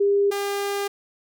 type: tone pair in turn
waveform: sine / sawtooth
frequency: 401.9 / 401.9 Hz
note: G4 / G4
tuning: +43 / +43 cents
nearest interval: unison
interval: 0 cents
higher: neither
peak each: -16 / -20 dBFS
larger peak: first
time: 0-0.31 / 0.31-0.88 s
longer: second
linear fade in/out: 10 ms
effects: none